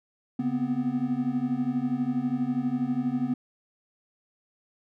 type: tone cluster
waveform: triangle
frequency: 139 / 242.7 / 255 Hz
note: C#3 / B3 / C4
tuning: +5 / -30 / -44 cents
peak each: -34 / -26 / -26 dBFS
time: 0.39-3.34 s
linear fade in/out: 5 ms
effects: none